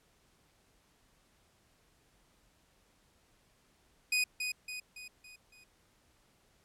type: tone with echo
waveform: sawtooth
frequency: 2489 Hz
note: D#7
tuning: in tune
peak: -24 dBFS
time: 4.12-4.24 s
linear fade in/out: 5 ms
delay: 280 ms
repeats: 5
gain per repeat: -6 dB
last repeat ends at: 5.64 s
effects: pink hiss -69 dBFS RMS until 6.64 s + low-pass 12000 Hz 12 dB/octave